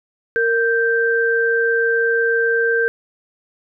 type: tone pair together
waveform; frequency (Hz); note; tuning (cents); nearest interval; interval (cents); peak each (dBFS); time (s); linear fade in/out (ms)
sine; 462.1 / 1568; A#4 / G6; -15 / 0; octave + major sixth; 2115; -17; 0.36-2.88; 0
effects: none